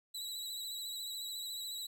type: tone with vibrato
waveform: sawtooth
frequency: 3923 Hz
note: B7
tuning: 12 cents flat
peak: -37 dBFS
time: 0.14-1.87 s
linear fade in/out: 10 ms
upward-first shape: sine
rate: 14 Hz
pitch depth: 42 cents each way
effects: none